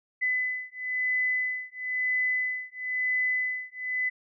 sine beating tone pair, 2008 / 2009 Hz, B6 / B6, +28 / +29 cents, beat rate 1 Hz, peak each -29 / -29 dBFS, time 0.21-4.1 s, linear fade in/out 20 ms, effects none

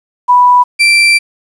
sine / 35% pulse tone pair in turn, 986 / 2349 Hz, B5 / D7, -3 / 0 cents, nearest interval octave + minor third, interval 1503 cents, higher second, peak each -3 dBFS, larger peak neither, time 0.28-0.64 / 0.79-1.19 s, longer second, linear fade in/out 20 ms, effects resampled to 22050 Hz + 7-bit

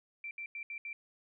sine tone bursts at uneven times, 2348 Hz, D7, 1 cent flat, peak -39 dBFS, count 5, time 0.24-0.31 / 0.38-0.46 / 0.55-0.63 / 0.7-0.78 / 0.85-0.93 s, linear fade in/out 2 ms, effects none

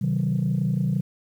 sine chord, C diminished, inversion none, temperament just, 130.81 / 156.98 / 188.37 Hz, C3 / Eb3 / Gb3, 0 / +16 / +31 cents, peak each -24 dBFS, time 0.01-1.01 s, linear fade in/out 10 ms, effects tanh soft clip ceiling -15 dBFS + 9-bit

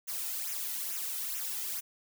blue noise with flanger, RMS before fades -36 dBFS, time 0.07-1.81 s, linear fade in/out 20 ms, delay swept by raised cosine 0.22 to 1.82 ms, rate 2.3 Hz, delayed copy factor -0.75, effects none

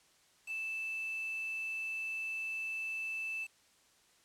sine tone with quantisation, 2640 Hz, E7, 2 cents sharp, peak -36 dBFS, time 0.46-3.48 s, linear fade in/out 50 ms, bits 8, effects white hiss -67 dBFS RMS until 4.24 s + low-pass 9000 Hz 12 dB/octave

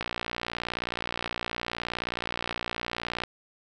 click train, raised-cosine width 0.3 ms, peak -14 dBFS, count 192, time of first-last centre 0.01-3.236 s, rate 59.2 Hz, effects none

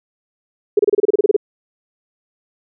sine tone bursts, 412.5 Hz, G#4, 12 cents flat, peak -8 dBFS, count 12, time 0.77-1.365 s, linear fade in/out 5 ms, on 23 ms, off 29 ms, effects none

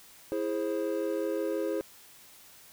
triangle chord, E augmented, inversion none, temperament equal with one note detuned, 329.6 / 415.3 / 528.1 Hz, E4 / G#4 / B#4, 0 / 0 / +16 cents, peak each -31 dBFS, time 0.32-1.81 s, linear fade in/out 0 ms, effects white hiss -54 dBFS RMS until 2.72 s

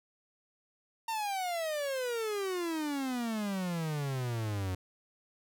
45% pulse exponential sweep, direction down, 919 to 90.3 Hz, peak -32 dBFS, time 1.08-4.75 s, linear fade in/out 5 ms, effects none

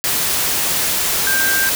sine tone in noise, 1575 Hz, G6, 8 cents sharp, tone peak -16 dBFS, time 1.27-1.69 s, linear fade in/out 0 ms, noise white, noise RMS -18 dBFS, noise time 0.04-1.75 s, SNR -1 dB, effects none

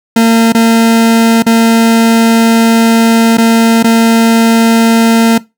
40% pulse tone with dropouts, 227.9 Hz, A#3, 39 cents flat, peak -3 dBFS, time 0.16-5.38 s, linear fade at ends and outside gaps 5 ms, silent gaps 0.523-0.547 / 1.424-1.464 / 3.372-3.381 / 3.828-3.842 s, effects noise-tail reverb RT60 0.2 s tail -19 dB re dry

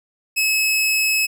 sawtooth tone, 2580 Hz, E7, 38 cents flat, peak -13 dBFS, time 0.36-1.27 s, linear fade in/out 20 ms, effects none

